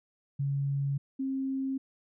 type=tone pair in turn; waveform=sine; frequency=139.6 / 267.4 Hz; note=C#3 / C4; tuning=+13 / +38 cents; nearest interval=major seventh; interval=1125 cents; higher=second; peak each=-27 / -29 dBFS; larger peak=first; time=0.39-0.98 / 1.19-1.78 s; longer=neither; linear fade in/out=10 ms; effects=none